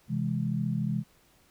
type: chord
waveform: sine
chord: C augmented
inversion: none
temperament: equal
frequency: 130.81 / 164.81 / 207.7 Hz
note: C3 / E3 / G#3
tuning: 0 / 0 / 0 cents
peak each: -31 dBFS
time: 0.08-1.04 s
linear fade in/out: 50 ms
effects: pink hiss -63 dBFS RMS until 1.5 s